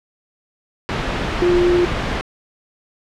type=tone in noise; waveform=sine; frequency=352.8 Hz; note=F4; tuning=18 cents sharp; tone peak=-12 dBFS; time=1.42-1.85 s; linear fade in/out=0 ms; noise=pink; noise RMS=-21 dBFS; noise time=0.89-2.21 s; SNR=+6 dB; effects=low-pass 3000 Hz 12 dB/octave